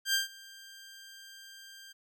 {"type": "tone with ADSR envelope", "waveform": "15% pulse", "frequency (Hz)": 1586, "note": "G6", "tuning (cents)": 20, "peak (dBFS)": -18, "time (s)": [0.05, 1.93], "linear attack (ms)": 87, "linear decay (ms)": 140, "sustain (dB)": -24, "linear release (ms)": 15, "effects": []}